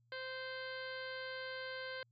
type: harmonic tone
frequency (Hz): 520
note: C5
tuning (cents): -11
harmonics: 1 / 2 / 3 / 4 / 5 / 6 / 7 / 8 / 9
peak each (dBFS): -46 / -53 / -46 / -52 / -61 / -54 / -60 / -54 / -58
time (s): 0.12-2.03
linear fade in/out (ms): 2
effects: added 118 Hz sine -70 dBFS peak until 2.11 s